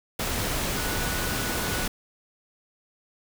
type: tone in noise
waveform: sine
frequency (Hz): 1474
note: F#6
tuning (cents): -7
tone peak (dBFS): -36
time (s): 0.76-1.86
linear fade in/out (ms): 5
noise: pink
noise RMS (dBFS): -28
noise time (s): 0.19-1.88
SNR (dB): -11
effects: none